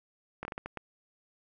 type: slowing click train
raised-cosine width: 0.5 ms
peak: -22 dBFS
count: 7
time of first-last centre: 0.43-0.773 s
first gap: 21 ms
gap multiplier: 1.4
effects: none